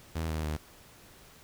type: tone with pitch steps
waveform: sawtooth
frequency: 80.8 / 78.59 / 76.44 Hz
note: E2 / D#2 / D#2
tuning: -34 / +18 / -30 cents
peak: -27 dBFS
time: 0.15-0.57 s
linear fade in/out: 10 ms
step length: 140 ms
effects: pink hiss -55 dBFS RMS until 1.43 s